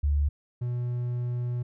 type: tone pair in turn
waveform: sine / triangle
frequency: 72.4 / 122.03 Hz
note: D2 / B2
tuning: -24 / -20 cents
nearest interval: major sixth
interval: 904 cents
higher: second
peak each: -21 / -25 dBFS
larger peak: first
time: 0.03-0.29 / 0.61-1.63 s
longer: second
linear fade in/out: 10 ms
effects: none